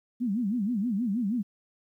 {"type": "tone with vibrato", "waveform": "sine", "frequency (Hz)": 220, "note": "A3", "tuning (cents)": 0, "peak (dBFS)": -25, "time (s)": [0.2, 1.43], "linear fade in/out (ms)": 20, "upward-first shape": "sine", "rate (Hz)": 6.3, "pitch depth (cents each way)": 240, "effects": ["11-bit"]}